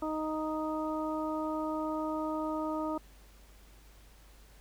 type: harmonic tone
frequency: 311.1 Hz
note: D#4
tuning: in tune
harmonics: 1 / 2 / 3 / 4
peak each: -34 / -37 / -39 / -40 dBFS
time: 0.02-2.98 s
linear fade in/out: 5 ms
effects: added 50 Hz sine -55 dBFS peak until 4.6 s + pink hiss -61 dBFS RMS until 4.6 s